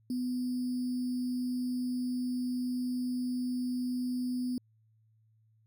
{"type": "tone with sample-and-hold", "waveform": "sine", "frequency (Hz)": 249.6, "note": "B3", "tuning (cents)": 19, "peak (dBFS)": -30, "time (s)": [0.1, 4.58], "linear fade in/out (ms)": 2, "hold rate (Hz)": 4900, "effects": ["added 110 Hz sine -64 dBFS peak until 5.66 s"]}